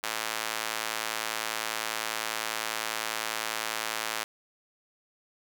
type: tone with high-pass filter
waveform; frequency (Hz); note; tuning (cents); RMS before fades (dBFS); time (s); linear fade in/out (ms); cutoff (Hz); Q
square; 55; A1; 0; -33; 0.03-4.24; 5; 1100; 0.61
effects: none